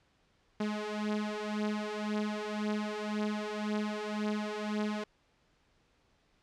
sawtooth beating tone pair, 210 / 211.9 Hz, G#3 / G#3, +19 / +35 cents, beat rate 1.9 Hz, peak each -32 / -31 dBFS, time 0.6-5.04 s, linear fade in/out 5 ms, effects pink hiss -70 dBFS RMS until 6.42 s + low-pass 5000 Hz 12 dB/octave

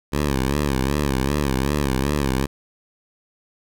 10% pulse tone with vibrato, 69.3 Hz, C#2, in tune, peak -11 dBFS, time 0.12-2.47 s, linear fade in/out 20 ms, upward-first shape sine, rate 2.6 Hz, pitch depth 120 cents each way, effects none

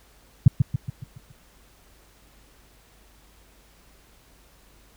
sine tone with echo, 130 Hz, C3, 11 cents flat, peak -6 dBFS, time 0.46-0.48 s, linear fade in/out 5 ms, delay 140 ms, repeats 6, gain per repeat -6 dB, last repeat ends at 1.32 s, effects added 50 Hz sine -57 dBFS peak until 4.96 s + pink hiss -57 dBFS RMS until 4.96 s

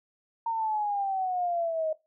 sine exponential sweep, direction down, 924 to 622.3 Hz, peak -26 dBFS, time 0.46-1.93 s, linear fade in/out 5 ms, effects noise-tail reverb RT60 0.2 s tail -17 dB re dry

